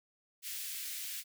white high-pass noise, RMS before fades -41 dBFS, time 0.42-1.24 s, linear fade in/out 50 ms, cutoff 1900 Hz, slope 24 dB/octave, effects none

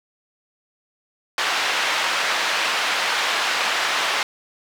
pink band-pass noise, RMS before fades -22 dBFS, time 1.38-4.23 s, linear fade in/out 2 ms, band 1000 to 4000 Hz, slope 12 dB/octave, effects none

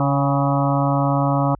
harmonic tone with a mistuned harmonic, 140 Hz, C#3, 18 cents sharp, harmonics 1 / 2 / 4 / 5 / 6 / 7 / 8 / 9, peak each -19 / -22 / -25 / -26 / -27 / -27 / -28 / -29 dBFS, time 0-1.55 s, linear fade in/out 2 ms, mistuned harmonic 6, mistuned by -36 cents, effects added 50 Hz sine -44 dBFS peak until 1.59 s

